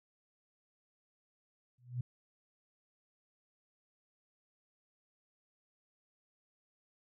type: tone with exponential growth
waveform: sine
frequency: 123.47 Hz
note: B2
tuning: in tune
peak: -30 dBFS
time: 1.78-2.01 s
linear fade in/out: 5 ms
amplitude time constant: 49 ms
effects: none